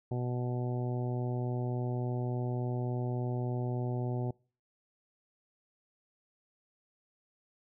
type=harmonic tone; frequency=123.47 Hz; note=B2; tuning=in tune; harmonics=1 / 2 / 3 / 4 / 5 / 6 / 7; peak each=-32 / -40 / -39 / -46 / -45 / -46 / -50 dBFS; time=0.11-4.31 s; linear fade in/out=5 ms; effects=noise-tail reverb RT60 0.4 s tail -26 dB re dry